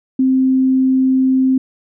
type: tone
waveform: sine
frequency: 261.6 Hz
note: C4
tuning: in tune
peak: -10 dBFS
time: 0.19-1.58 s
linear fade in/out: 5 ms
effects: none